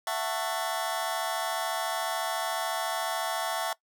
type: chord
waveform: sawtooth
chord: F# minor seventh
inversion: third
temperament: just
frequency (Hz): 666 / 740 / 888 / 1110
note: E5 / F#5 / A5 / C#6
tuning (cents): +18 / 0 / +16 / +2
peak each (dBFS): -29 / -31 / -30 / -32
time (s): 0.07-3.73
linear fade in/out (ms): 2
effects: noise-tail reverb RT60 0.1 s tail -20 dB re dry